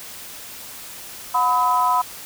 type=tone with amplitude modulation; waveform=sine; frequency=1000 Hz; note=B5; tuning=21 cents sharp; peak=-11 dBFS; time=1.34-2.02 s; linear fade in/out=10 ms; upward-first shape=sine; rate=275 Hz; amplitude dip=95%; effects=white hiss -37 dBFS RMS until 2.25 s